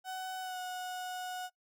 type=tone with pitch glide; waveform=35% pulse; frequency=749 to 732.7 Hz; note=F#5 to F#5; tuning=+21 to -17 cents; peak=-36 dBFS; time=0.04-1.5 s; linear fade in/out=50 ms; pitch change=-38 cents; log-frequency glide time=0.4-0.59 s; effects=noise-tail reverb RT60 0.1 s tail -20 dB re dry